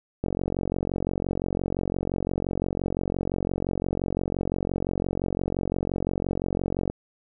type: click train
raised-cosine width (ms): 2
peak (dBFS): -13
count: 306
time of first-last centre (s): 0.24-6.899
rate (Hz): 45.8
effects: none